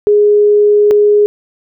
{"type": "tone pair in turn", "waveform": "sine", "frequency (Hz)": [415.3, 415.3], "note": ["G#4", "G#4"], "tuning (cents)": [0, 0], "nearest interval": "unison", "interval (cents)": 0, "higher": "neither", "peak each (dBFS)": -5, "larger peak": "neither", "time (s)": [[0.07, 0.91], [0.91, 1.26]], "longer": "first", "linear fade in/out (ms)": 0, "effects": []}